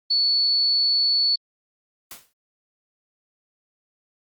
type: tone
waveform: sine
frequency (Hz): 4435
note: C#8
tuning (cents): 0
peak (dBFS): -17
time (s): 0.1-1.36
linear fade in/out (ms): 10
type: noise with exponential decay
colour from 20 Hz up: white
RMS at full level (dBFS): -35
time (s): 2.11-2.33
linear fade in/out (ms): 2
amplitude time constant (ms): 47
effects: Opus 24 kbps